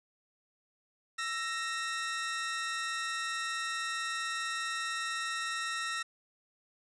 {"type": "tone pair together", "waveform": "sawtooth", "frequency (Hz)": [1329.1, 1864.7], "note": ["E6", "A#6"], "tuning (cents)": [14, 0], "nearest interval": "tritone", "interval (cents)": 586, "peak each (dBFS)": [-33, -32], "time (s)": [1.18, 6.03], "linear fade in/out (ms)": 10, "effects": ["resampled to 22050 Hz", "10-bit"]}